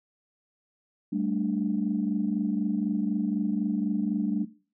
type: chord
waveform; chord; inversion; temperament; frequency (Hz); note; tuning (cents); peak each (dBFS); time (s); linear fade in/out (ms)
sine; G suspended second; none; equal; 196 / 220 / 293.7; G3 / A3 / D4; 0 / 0 / 0; -29; 1.12-4.45; 10
effects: noise-tail reverb RT60 0.4 s tail -19 dB re dry + tanh soft clip ceiling -15 dBFS